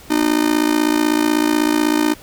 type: tone with amplitude modulation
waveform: 45% pulse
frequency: 304.6 Hz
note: D#4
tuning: 37 cents flat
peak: -10 dBFS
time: 0.1-2.14 s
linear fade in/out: 10 ms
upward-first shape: sine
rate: 56.1 Hz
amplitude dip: 90%
effects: pink hiss -42 dBFS RMS until 2.22 s